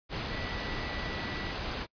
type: tone in noise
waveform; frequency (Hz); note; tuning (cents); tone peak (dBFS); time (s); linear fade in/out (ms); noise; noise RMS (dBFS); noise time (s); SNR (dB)
sine; 1960; B6; -14; -42; 0.28-1.55; 50; pink; -35; 0.09-1.87; -10
effects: noise-tail reverb RT60 0.1 s tail -26 dB re dry + resampled to 11025 Hz